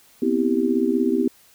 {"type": "chord", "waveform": "sine", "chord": "C major seventh", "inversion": "third", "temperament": "just", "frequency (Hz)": [245.3, 261.6, 327, 392.4], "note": ["B3", "C4", "E4", "G4"], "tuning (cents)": [-12, 0, -14, 2], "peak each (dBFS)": -23, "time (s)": [0.22, 1.28], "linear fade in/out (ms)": 5, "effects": ["white hiss -54 dBFS RMS until 1.54 s"]}